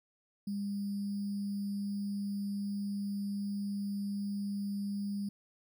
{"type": "tone with sample-and-hold", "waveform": "sine", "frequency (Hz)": 201.3, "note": "G3", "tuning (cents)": 46, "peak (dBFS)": -33, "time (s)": [0.47, 5.29], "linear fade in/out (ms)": 5, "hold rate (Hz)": 4900, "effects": []}